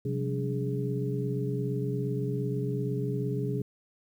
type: tone cluster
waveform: sine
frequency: 130.4 / 178.9 / 196.3 / 287.8 / 414.9 Hz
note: C3 / F3 / G3 / D4 / G#4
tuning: -5 / +42 / +3 / -35 / -2 cents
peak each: -30 / -37 / -39 / -37 / -34 dBFS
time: 0.05-3.62 s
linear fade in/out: 5 ms
effects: 10-bit